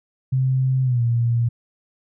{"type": "tone with pitch glide", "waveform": "sine", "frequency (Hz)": [130.81, 117.89], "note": ["C3", "A#2"], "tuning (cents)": [0, 20], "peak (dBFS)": -16, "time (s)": [0.32, 1.49], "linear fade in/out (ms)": 10, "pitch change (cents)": -180, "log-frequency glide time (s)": [0.83, 1.02], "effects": []}